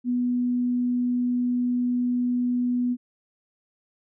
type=tone; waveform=sine; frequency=245.9 Hz; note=B3; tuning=7 cents flat; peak=-21 dBFS; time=0.04-2.97 s; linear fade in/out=50 ms; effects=none